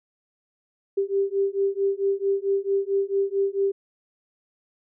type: beating tone pair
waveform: sine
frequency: 392 / 396.5 Hz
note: G4 / G4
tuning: 0 / +20 cents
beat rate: 4.5 Hz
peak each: -24 dBFS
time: 0.97-3.72 s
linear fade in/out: 10 ms
effects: none